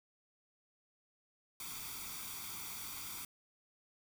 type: noise with comb filter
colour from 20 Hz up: white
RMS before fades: -45 dBFS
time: 1.6-3.25 s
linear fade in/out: 2 ms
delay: 0.86 ms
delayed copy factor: +0.7
effects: none